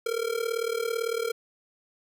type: tone with amplitude modulation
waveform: square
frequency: 460 Hz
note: A#4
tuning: 23 cents flat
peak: -24 dBFS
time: 0.06-1.32 s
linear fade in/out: 5 ms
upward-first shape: sine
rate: 37.9 Hz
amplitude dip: 85%
effects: none